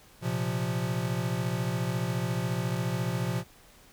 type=chord; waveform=square; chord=Bb suspended second; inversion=none; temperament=equal; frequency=116.54 / 130.81 / 174.61 Hz; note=Bb2 / C3 / F3; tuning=0 / 0 / 0 cents; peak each=-33 dBFS; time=0.21-3.44 s; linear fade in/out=50 ms; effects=pink hiss -56 dBFS RMS until 3.92 s